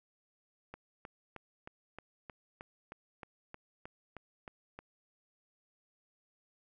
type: click train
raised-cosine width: 0.5 ms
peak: -30 dBFS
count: 14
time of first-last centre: 0.74-4.79 s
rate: 3.21 Hz
effects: none